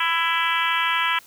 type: harmonic tone with a mistuned harmonic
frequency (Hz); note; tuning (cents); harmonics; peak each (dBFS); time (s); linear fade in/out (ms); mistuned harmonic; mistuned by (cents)
332.2; E4; +13; 3 / 4 / 5 / 6 / 7 / 8 / 9 / 10; -25 / -26 / -27 / -28 / -28 / -29 / -30 / -30; 0-1.19; 5; 10; -37
effects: white hiss -50 dBFS RMS until 1.26 s